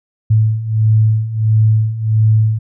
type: beating tone pair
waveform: sine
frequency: 108.4 / 109.9 Hz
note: A2 / A2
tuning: -25 / -2 cents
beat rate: 1.5 Hz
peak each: -15 / -11 dBFS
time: 0.3-2.59 s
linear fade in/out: 10 ms
effects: none